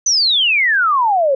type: exponential sweep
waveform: sine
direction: down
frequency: 6200 to 520 Hz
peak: -11 dBFS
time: 0.06-1.35 s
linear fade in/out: 5 ms
effects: none